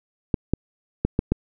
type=clicks; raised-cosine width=3 ms; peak=-6 dBFS; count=5; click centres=0.342 / 0.536 / 1.05 / 1.191 / 1.32 s; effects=none